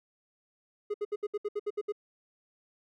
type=tone bursts; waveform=triangle; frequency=415.3 Hz; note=G#4; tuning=in tune; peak=-27 dBFS; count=10; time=0.9-1.923 s; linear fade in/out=10 ms; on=42 ms; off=67 ms; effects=none